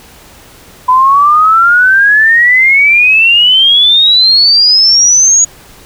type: exponential sweep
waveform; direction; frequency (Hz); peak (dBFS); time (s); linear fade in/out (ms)
sine; up; 999 to 6800; -3; 0.88-5.45; 10
effects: pink hiss -37 dBFS RMS until 5.85 s